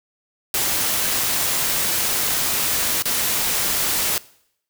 white noise with dropouts, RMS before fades -21 dBFS, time 0.54-4.18 s, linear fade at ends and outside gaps 1 ms, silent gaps 3.023-3.055 s, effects noise-tail reverb RT60 0.7 s tail -21 dB re dry

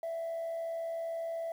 sine tone with frequency modulation, 663 Hz, E5, 10 cents sharp, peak -32 dBFS, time 0.03-1.52 s, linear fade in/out 2 ms, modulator 73.4 Hz, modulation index 0.22, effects tanh soft clip ceiling -32 dBFS + 10-bit

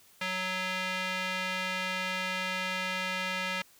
square tone with band-pass filter, 185.4 Hz, F#3, 4 cents sharp, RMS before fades -33 dBFS, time 0.21-3.62 s, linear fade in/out 5 ms, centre 2400 Hz, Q 1.4, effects white hiss -60 dBFS RMS until 3.79 s

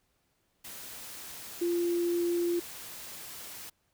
sine tone in noise, 346 Hz, F4, 16 cents flat, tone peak -26 dBFS, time 1.61-2.6 s, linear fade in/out 10 ms, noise white, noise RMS -44 dBFS, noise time 0.64-3.7 s, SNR +15 dB, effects pink hiss -74 dBFS RMS until 3.93 s

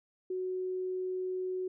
sine tone, 370 Hz, F#4, in tune, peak -32 dBFS, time 0.3-1.68 s, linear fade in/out 5 ms, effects none

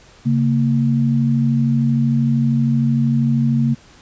sine tone pair together, 136.9 / 229.9 Hz, C#3 / A#3, -21 / -24 cents, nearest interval major sixth, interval 897 cents, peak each -16 dBFS, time 0.25-3.75 s, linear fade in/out 20 ms, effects pink hiss -47 dBFS RMS until 4.01 s + resampled to 16000 Hz

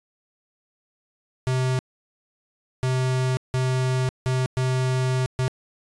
square tone bursts at uneven times, 129 Hz, C3, 24 cents flat, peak -21 dBFS, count 6, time 1.47-1.79 / 2.83-3.37 / 3.54-4.09 / 4.26-4.46 / 4.57-5.26 / 5.39-5.48 s, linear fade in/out 0 ms, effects resampled to 22050 Hz

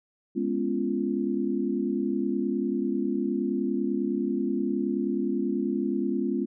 sine chord, C# dominant seventh, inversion second, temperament equal with one note detuned, 207.7 / 246.9 / 277.2 / 345.6 Hz, G#3 / B3 / C#4 / E#4, 0 / 0 / 0 / -18 cents, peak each -30 dBFS, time 0.35-6.46 s, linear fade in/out 20 ms, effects none

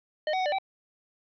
square tone with pitch steps, 613 / 750 / 744 / 592 / 772 Hz, D#5 / F#5 / F#5 / D5 / G5, -26 / +23 / +9 / +14 / -27 cents, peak -26 dBFS, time 0.27-0.585 s, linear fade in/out 2 ms, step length 63 ms, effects resampled to 11025 Hz + 10-bit

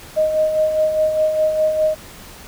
sine tone with tremolo, 622.3 Hz, D#5, in tune, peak -12 dBFS, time 0.16-1.95 s, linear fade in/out 20 ms, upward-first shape sine, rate 4.9 Hz, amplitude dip 50%, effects pink hiss -39 dBFS RMS until 2.47 s

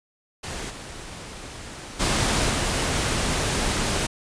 pink noise with level steps, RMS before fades -32 / -38 / -22 / -24 dBFS, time 0.43-4.07 s, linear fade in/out 10 ms, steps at 0.69 / 1.99 / 2.49 s, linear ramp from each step 20 ms, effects resampled to 22050 Hz

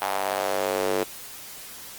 square tone with high-pass filter sweep, 48.66 Hz, G1, 12 cents flat, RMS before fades -26 dBFS, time 0.01-1.04 s, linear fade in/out 10 ms, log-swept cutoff 810 to 410 Hz, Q 2.5, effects white hiss -41 dBFS RMS until 1.98 s + Opus 24 kbps

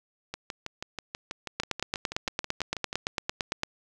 two click trains, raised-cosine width 0.2 ms, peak -17 / -10 dBFS, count 17 / 19, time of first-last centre 0.34-2.929 / 1.6-3.634 s, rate 6.18 / 8.85 Hz, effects none

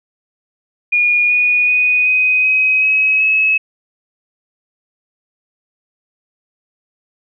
sine tone with pitch steps, 2438 / 2461 / 2483 / 2507 / 2530 / 2553 / 2577 Hz, D#7 / D#7 / D#7 / D#7 / D#7 / D#7 / E7, -36 / -20 / -4 / +12 / +28 / +44 / -40 cents, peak -10 dBFS, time 0.92-3.58 s, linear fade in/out 10 ms, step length 380 ms, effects none

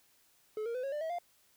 triangle tone with pitch steps, 430 / 466.2 / 505.5 / 548.1 / 594.2 / 644.3 / 698.5 Hz, A4 / A#4 / B4 / C#5 / D5 / E5 / F5, -40 / 0 / +40 / -20 / +20 / -40 / 0 cents, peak -32 dBFS, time 0.57-1.186 s, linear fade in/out 2 ms, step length 88 ms, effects white hiss -68 dBFS RMS until 1.56 s

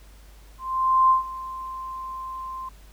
sine tone with ADSR envelope, 1045 Hz, C6, 2 cents flat, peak -13 dBFS, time 0.58-2.69 s, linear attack 520 ms, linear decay 130 ms, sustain -18 dB, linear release 5 ms, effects added 50 Hz sine -46 dBFS peak until 2.92 s + pink hiss -55 dBFS RMS until 2.92 s

